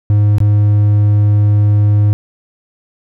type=tone with dropouts; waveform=triangle; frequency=103.83 Hz; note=G#2; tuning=in tune; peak=-5 dBFS; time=0.1-2.13 s; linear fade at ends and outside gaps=0 ms; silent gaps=0.383-0.403 s; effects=none